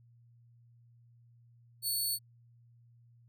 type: tone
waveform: 10% pulse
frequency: 4435 Hz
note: C#8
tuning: in tune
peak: -24 dBFS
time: 1.82-2.19 s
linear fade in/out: 50 ms
effects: added 118 Hz sine -59 dBFS peak until 3.28 s